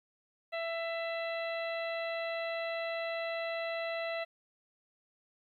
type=harmonic tone; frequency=665 Hz; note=E5; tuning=15 cents sharp; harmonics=1 / 2 / 3 / 4 / 5 / 6; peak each=-35 / -45 / -41 / -44 / -52 / -48 dBFS; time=0.52-4.25 s; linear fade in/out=20 ms; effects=12-bit